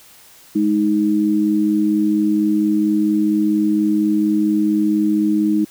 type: tone pair together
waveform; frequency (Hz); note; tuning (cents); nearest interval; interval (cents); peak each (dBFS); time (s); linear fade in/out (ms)
sine; 208.9 / 313.2; G#3 / D#4; +10 / +11; perfect fifth; 701; -18 / -15; 0.55-5.65; 10
effects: white hiss -46 dBFS RMS until 5.7 s